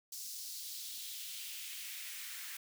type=noise with high-pass filter sweep; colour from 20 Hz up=white; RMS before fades=-45 dBFS; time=0.12-2.57 s; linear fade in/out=5 ms; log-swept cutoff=5500 to 1700 Hz; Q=1.8; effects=none